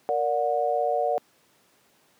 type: chord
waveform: sine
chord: Bb augmented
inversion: none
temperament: just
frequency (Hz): 466.2 / 582.7 / 728.4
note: Bb4 / D5 / F#5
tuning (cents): 0 / -14 / -27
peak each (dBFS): -28 / -26 / -25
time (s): 0.09-1.18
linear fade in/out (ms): 0
effects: pink hiss -62 dBFS RMS until 2.19 s + high-pass 200 Hz 12 dB/octave